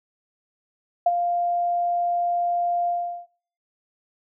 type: tone with ADSR envelope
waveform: sine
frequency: 698.5 Hz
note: F5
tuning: in tune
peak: -13 dBFS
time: 1.06-3.27 s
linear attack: 5 ms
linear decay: 37 ms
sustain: -7 dB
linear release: 390 ms
effects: noise-tail reverb RT60 0.5 s tail -22 dB re dry